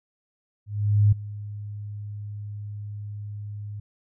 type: tone with ADSR envelope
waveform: sine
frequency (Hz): 103.6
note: G#2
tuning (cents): -4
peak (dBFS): -13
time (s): 0.66-3.8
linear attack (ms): 460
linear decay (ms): 10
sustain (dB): -19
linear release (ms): 6
effects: none